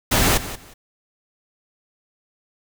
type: noise with echo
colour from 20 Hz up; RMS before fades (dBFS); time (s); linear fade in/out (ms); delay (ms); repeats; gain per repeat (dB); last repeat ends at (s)
pink; -17; 0.11-0.38; 10; 180; 2; -14; 0.74
effects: none